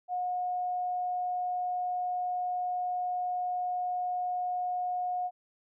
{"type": "tone", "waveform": "sine", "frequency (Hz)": 723, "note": "F#5", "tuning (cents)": -40, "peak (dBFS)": -29, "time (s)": [0.08, 5.31], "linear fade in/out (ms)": 50, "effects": []}